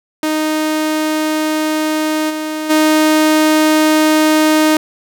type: tone with level steps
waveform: sawtooth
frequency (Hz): 310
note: D#4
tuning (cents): -6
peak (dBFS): -10 / -15 / -5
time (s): 0.23-4.77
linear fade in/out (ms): 2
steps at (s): 2.29 / 2.69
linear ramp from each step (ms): 20
effects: none